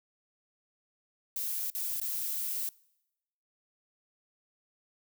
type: noise with dropouts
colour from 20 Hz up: violet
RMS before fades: -34 dBFS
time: 1.36-2.69 s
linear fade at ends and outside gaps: 1 ms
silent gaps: 1.701-1.75 / 2-2.014 s
effects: noise-tail reverb RT60 0.9 s tail -24 dB re dry